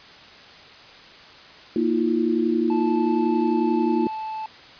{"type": "chord", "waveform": "sine", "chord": "Bb suspended fourth", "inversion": "none", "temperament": "equal with one note detuned", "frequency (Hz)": [233.1, 318, 349.2], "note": ["Bb3", "Eb4", "F4"], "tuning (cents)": [0, 38, 0], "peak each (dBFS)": -23, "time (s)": [1.76, 4.07], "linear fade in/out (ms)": 2}
{"type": "tone", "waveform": "triangle", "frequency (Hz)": 874, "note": "A5", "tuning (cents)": -12, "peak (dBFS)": -26, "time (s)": [2.7, 4.46], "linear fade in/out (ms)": 2}
{"effects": ["white hiss -45 dBFS RMS until 4.79 s", "resampled to 11025 Hz"]}